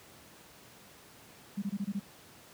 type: tone bursts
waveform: sine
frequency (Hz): 200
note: G3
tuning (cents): +35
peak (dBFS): -30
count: 6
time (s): 1.57-1.997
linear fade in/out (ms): 10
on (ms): 52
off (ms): 23
effects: pink hiss -55 dBFS RMS until 2.53 s + high-pass 100 Hz 12 dB/octave